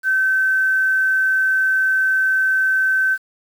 sine tone with quantisation, 1538 Hz, G6, 33 cents flat, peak -14 dBFS, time 0.03-3.18 s, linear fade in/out 50 ms, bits 7, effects none

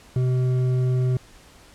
sine tone with hard clipping, 127.2 Hz, C3, 48 cents flat, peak -20 dBFS, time 0.16-1.17 s, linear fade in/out 2 ms, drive 7 dB, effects pink hiss -50 dBFS RMS until 1.74 s + low-pass 10000 Hz 12 dB/octave

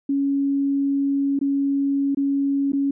sine tone with dropouts, 278.1 Hz, C#4, 6 cents sharp, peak -18 dBFS, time 0.09-2.91 s, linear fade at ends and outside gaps 5 ms, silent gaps 1.391-1.412 / 2.148-2.171 / 2.721-2.732 s, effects none

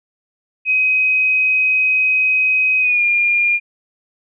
sine tone with pitch glide, 2524 to 2410 Hz, D#7 to D7, +24 to +44 cents, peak -12 dBFS, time 0.65-3.6 s, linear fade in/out 50 ms, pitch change -80 cents, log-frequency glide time 2.8-3.03 s, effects none

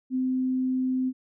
sine tone, 257.7 Hz, C4, 26 cents flat, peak -23 dBFS, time 0.1-1.13 s, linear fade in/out 50 ms, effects none

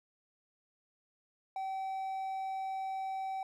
triangle tone, 768 Hz, G5, 36 cents flat, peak -33 dBFS, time 1.56-3.43 s, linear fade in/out 2 ms, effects none

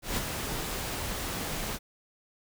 pink noise with ADSR envelope, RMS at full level -29 dBFS, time 0.02-1.79 s, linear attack 150 ms, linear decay 25 ms, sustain -5 dB, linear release 43 ms, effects none

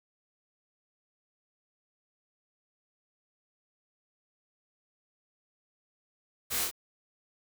white noise with echo, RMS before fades -33 dBFS, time 6.5-6.66 s, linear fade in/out 20 ms, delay 27 ms, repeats 2, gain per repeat -2 dB, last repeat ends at 6.714 s, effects none

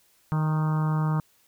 harmonic tone with a mistuned harmonic, 155.1 Hz, D#3, 5 cents flat, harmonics 1 / 2 / 3 / 4 / 5 / 6 / 7 / 8 / 9 / 10, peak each -22 / -38 / -42 / -44 / -41 / -37 / -39 / -38 / -46 / -48 dBFS, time 0.32-1.2 s, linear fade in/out 0 ms, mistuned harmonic 5, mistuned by +27 cents, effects white hiss -63 dBFS RMS until 1.47 s

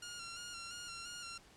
10% pulse tone with vibrato, 1396.9 Hz, F6, in tune, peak -36 dBFS, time 0.02-1.38 s, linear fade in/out 5 ms, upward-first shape square, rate 2.9 Hz, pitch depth 31 cents each way, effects pink hiss -62 dBFS RMS until 1.56 s + low-pass 9000 Hz 12 dB/octave

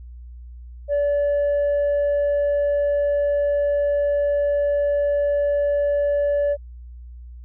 sine tone, 576 Hz, D5, 34 cents flat, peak -15 dBFS, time 0.88-6.57 s, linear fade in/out 50 ms, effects tanh soft clip ceiling -16 dBFS + added 60 Hz sine -36 dBFS peak until 7.44 s

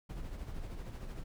brown noise with tremolo, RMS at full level -40 dBFS, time 0.09-1.24 s, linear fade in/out 10 ms, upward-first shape sine, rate 13 Hz, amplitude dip 45%, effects none

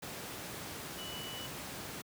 sine tone in noise, 2960 Hz, F#7, in tune, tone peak -44 dBFS, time 0.98-1.47 s, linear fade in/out 10 ms, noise pink, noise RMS -43 dBFS, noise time 0.02-2.02 s, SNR -4 dB, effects high-pass 100 Hz 12 dB/octave

